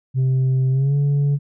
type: tone with pitch glide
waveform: sine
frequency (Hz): 130.81 to 142.65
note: C3 to C#3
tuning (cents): 0 to +50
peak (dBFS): -12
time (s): 0.14-1.39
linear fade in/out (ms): 50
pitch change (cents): +150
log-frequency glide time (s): 0.71-0.95
effects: tanh soft clip ceiling -14 dBFS